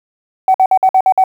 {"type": "tone bursts", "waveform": "sine", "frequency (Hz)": 757, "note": "F#5", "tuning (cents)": 39, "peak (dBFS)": -5, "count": 7, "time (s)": [0.48, 1.239], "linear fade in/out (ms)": 2, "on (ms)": 63, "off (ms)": 53, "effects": ["tanh soft clip ceiling -2 dBFS", "7-bit"]}